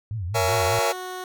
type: tone with vibrato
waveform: sine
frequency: 98.2 Hz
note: G2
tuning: 4 cents sharp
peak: -26 dBFS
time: 0.11-0.79 s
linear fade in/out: 0 ms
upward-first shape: triangle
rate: 5.1 Hz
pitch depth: 300 cents each way
type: chord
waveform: sawtooth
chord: A# half-diminished seventh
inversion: none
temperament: just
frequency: 466.2 / 559.4 / 671.3 / 839.1 Hz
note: A#4 / C#5 / E5 / G#5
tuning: 0 / +16 / +31 / +18 cents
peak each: -22 dBFS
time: 0.34-0.93 s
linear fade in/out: 20 ms
type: tone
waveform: 15% pulse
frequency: 367.9 Hz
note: F#4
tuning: 10 cents flat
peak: -25 dBFS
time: 0.48-1.24 s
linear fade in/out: 2 ms
effects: none